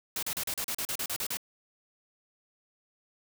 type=noise bursts; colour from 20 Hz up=white; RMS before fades=-33 dBFS; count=12; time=0.16-1.371 s; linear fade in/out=2 ms; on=67 ms; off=37 ms; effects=none